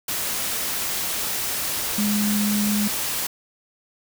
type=tone in noise; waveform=sine; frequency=207.7 Hz; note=G#3; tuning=in tune; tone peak=-20 dBFS; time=1.98-2.88 s; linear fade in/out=5 ms; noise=white; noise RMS=-26 dBFS; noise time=0.08-3.27 s; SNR=+3 dB; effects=none